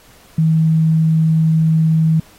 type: tone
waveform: sine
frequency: 160 Hz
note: D#3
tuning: 49 cents sharp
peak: -10 dBFS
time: 0.38-2.2 s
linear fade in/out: 5 ms
effects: pink hiss -47 dBFS RMS until 2.38 s + AAC 48 kbps